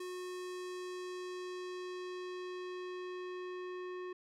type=tone with low-pass filter sweep; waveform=square; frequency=363.7 Hz; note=F#4; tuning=30 cents flat; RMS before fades=-43 dBFS; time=0-4.13 s; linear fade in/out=5 ms; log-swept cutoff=11000 to 2200 Hz; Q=0.91; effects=none